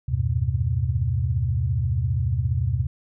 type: tone cluster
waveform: sine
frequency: 76.8 / 93.7 / 108.4 / 125.6 Hz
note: D#2 / F#2 / A2 / B2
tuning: -22 / +22 / -25 / +30 cents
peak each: -26 / -26 / -28 / -24 dBFS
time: 0.08-2.87 s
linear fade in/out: 10 ms
effects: none